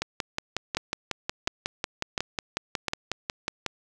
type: two click trains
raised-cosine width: 0.2 ms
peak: -9 / -10 dBFS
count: 4 / 21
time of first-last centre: 0.77-2.883 / 0.02-3.663 s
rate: 1.42 / 5.49 Hz
effects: none